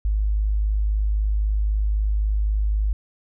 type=tone; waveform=sine; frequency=51.91 Hz; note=G#1; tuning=in tune; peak=-18 dBFS; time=0.05-2.93 s; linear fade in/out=0 ms; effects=none